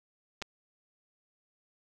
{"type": "clicks", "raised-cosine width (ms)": 0.2, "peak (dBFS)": [-21, -20], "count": 2, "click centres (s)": [0.418, 0.423], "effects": []}